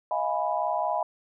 sine chord, F half-diminished seventh, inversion third, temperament equal with one note detuned, 633.9 / 698.5 / 830.6 / 987.8 Hz, Eb5 / F5 / Ab5 / Cb6, +32 / 0 / 0 / 0 cents, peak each -30 dBFS, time 0.11-1.03 s, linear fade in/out 2 ms, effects none

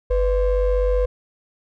triangle ring-modulated tone, 272.9 Hz, C#4, 27 cents flat, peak -11 dBFS, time 0.1-1.06 s, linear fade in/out 10 ms, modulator 225 Hz, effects none

